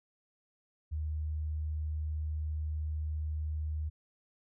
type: tone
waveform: sine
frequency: 76.9 Hz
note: D#2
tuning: 20 cents flat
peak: -32 dBFS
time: 0.91-3.9 s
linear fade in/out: 20 ms
effects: none